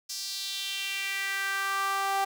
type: tone with high-pass filter sweep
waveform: sawtooth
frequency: 392 Hz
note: G4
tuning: in tune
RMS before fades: -31 dBFS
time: 0.09-2.25 s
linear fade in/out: 10 ms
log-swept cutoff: 5400 to 800 Hz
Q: 3.1
effects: none